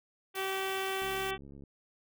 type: harmonic tone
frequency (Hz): 384.5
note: G4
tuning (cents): -33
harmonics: 1 / 2 / 3 / 4 / 5 / 6 / 7 / 8 / 9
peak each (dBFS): -36 / -39 / -41 / -42 / -43 / -44 / -44 / -45 / -46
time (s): 0.34-1.38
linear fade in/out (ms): 50
type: noise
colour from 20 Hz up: white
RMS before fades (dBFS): -45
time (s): 0.35-1.31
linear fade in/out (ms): 5
type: click train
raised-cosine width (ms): 3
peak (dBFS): -38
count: 44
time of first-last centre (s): 1.02-1.637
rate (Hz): 69.7
effects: none